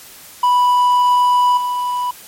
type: tone with level steps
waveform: triangle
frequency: 986 Hz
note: B5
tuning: 3 cents flat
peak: -8 / -15 dBFS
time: 0.43-2.11 s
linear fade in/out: 5 ms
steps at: 1.57 s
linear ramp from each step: 5 ms
effects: white hiss -39 dBFS RMS until 2.27 s + MP3 64 kbps